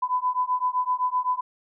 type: beating tone pair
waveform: sine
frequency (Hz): 999 / 1006.8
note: B5 / B5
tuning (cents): +20 / +33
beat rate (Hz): 7.8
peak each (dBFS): -25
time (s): 0.02-1.41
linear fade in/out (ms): 10
effects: none